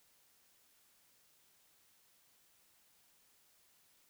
silence, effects white hiss -70 dBFS RMS until 4.09 s

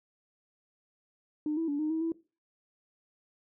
sine tone with pitch steps, 302.2 / 327.2 / 287.7 / 307.4 / 320.6 / 328.9 Hz, D4 / E4 / D4 / D#4 / E4 / E4, +50 / -13 / -36 / -21 / -48 / -4 cents, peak -27 dBFS, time 1.46-2.12 s, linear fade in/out 2 ms, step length 110 ms, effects noise-tail reverb RT60 0.3 s tail -19 dB re dry + tanh soft clip ceiling -23 dBFS

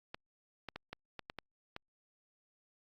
clicks, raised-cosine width 0.3 ms, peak -26 dBFS, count 8, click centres 0.145 / 0.687 / 0.76 / 0.93 / 1.193 / 1.299 / 1.387 / 1.764 s, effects Opus 48 kbps

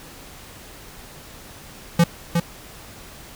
square tone with echo, 170 Hz, F3, 46 cents flat, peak -12 dBFS, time 1.99-2.04 s, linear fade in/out 5 ms, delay 360 ms, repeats 1, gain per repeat -5 dB, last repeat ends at 2.4 s, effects pink hiss -42 dBFS RMS until 3.35 s

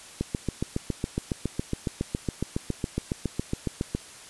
click train, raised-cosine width 3 ms, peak -13 dBFS, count 28, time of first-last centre 0.21-3.95 s, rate 7.22 Hz, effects white hiss -46 dBFS RMS until 4.29 s + resampled to 24000 Hz

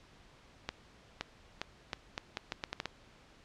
accelerating click train, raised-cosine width 0.2 ms, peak -17 dBFS, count 11, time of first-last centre 0.69-2.857 s, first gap 520 ms, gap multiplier 0.78, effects pink hiss -60 dBFS RMS until 3.44 s + low-pass 5000 Hz 12 dB/octave

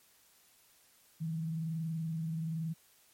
sine tone with frequency modulation, 161.7 Hz, E3, 33 cents flat, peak -33 dBFS, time 1.2-2.74 s, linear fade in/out 20 ms, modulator 21.1 Hz, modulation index 0.25, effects white hiss -65 dBFS RMS until 3.13 s + MP3 64 kbps

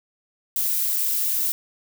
violet noise, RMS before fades -23 dBFS, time 0.56-1.52 s, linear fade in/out 0 ms, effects none

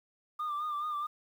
sine tone with vibrato, 1199 Hz, D6, 36 cents sharp, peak -30 dBFS, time 0.39-1.07 s, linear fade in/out 10 ms, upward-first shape sine, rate 4.7 Hz, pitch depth 49 cents each way, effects tanh soft clip ceiling -30 dBFS + 10-bit

